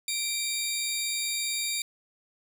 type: tone pair together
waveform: 15% pulse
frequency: 2349 / 3729 Hz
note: D7 / A#7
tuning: 0 / 0 cents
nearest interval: minor sixth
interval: 800 cents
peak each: -24 dBFS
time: 0.08-1.82 s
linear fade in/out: 2 ms
effects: none